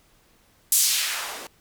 blue noise with band-pass filter sweep, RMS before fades -24 dBFS, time 0.72-1.47 s, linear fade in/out 2 ms, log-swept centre 9500 to 350 Hz, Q 1, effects pink hiss -60 dBFS RMS until 1.6 s

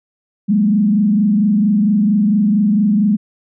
sine tone with frequency modulation, 207.3 Hz, G#3, 3 cents flat, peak -10 dBFS, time 0.48-3.17 s, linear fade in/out 20 ms, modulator 24.4 Hz, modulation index 0.8, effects none

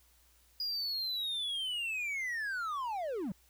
triangle linear sweep, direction down, 4911 to 165.7 Hz, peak -32 dBFS, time 0.6-3.32 s, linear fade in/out 2 ms, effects added 60 Hz sine -67 dBFS peak until 3.49 s + white hiss -67 dBFS RMS until 3.49 s

